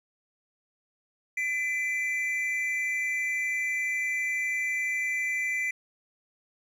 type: tone pair together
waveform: triangle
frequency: 2017 / 2349 Hz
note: B6 / D7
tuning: +36 / 0 cents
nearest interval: minor third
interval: 264 cents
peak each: -27 / -29 dBFS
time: 1.37-5.71 s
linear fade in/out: 5 ms
effects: none